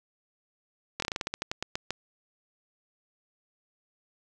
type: slowing click train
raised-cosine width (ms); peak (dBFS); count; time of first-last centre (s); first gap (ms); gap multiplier
0.2; -13; 14; 1-1.906; 23; 1.17
effects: none